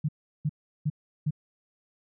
sine tone bursts, 150.6 Hz, D3, 44 cents sharp, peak -23 dBFS, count 4, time 0.04-1.308 s, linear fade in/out 10 ms, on 47 ms, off 360 ms, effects none

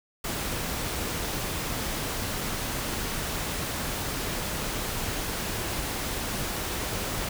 pink noise, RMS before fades -31 dBFS, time 0.24-7.29 s, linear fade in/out 5 ms, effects none

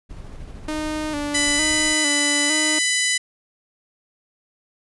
brown noise with tremolo, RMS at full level -35 dBFS, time 0.09-1.94 s, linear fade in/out 20 ms, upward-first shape square, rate 13 Hz, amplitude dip 25%
sawtooth tone with vibrato, 299.4 Hz, D4, 33 cents sharp, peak -20 dBFS, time 0.68-2.79 s, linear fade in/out 5 ms, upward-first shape square, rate 1.1 Hz, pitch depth 46 cents each way
harmonic tone, 997 Hz, B5, 16 cents sharp, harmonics 2 / 3 / 4 / 5 / 6 / 7 / 8 / 9 / 10, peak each -22 / -27 / -27 / -29 / -30 / -26 / -32 / -28 / -31 dBFS, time 1.34-3.18 s, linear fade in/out 10 ms
effects resampled to 24000 Hz

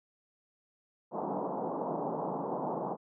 white band-pass noise, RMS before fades -35 dBFS, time 1.11-2.97 s, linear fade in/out 50 ms, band 150 to 970 Hz, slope 48 dB/octave, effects none

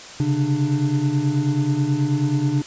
triangle tone cluster, 133.3 / 142.6 / 297.1 Hz, C3 / C#3 / D4, +33 / +49 / +20 cents, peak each -20 dBFS, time 0.2-2.62 s, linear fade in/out 2 ms, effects white hiss -38 dBFS RMS until 2.66 s + resampled to 16000 Hz

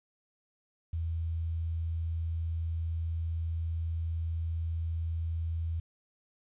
sine tone with quantisation, 82.41 Hz, E2, in tune, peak -30 dBFS, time 0.93-5.8 s, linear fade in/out 5 ms, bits 10, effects resampled to 8000 Hz

